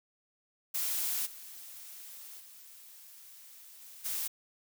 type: noise with level steps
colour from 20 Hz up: blue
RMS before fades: -33 / -48 / -53 / -51 / -35 dBFS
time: 0.74-4.28 s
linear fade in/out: 10 ms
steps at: 1.25 / 2.39 / 3.8 / 4.04 s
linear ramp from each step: 20 ms
effects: none